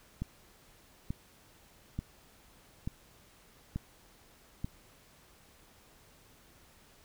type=click train; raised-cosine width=5 ms; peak=-22 dBFS; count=6; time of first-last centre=0.22-4.645 s; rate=1.13 Hz; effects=pink hiss -61 dBFS RMS until 7.04 s